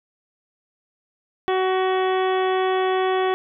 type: harmonic tone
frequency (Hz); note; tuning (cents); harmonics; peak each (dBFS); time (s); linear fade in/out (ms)
374.8; F#4; +22; 1 / 2 / 3 / 4 / 5 / 6 / 7 / 8 / 9; -20 / -24 / -28 / -35 / -32 / -39 / -40 / -41 / -36; 1.48-3.34; 0
effects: none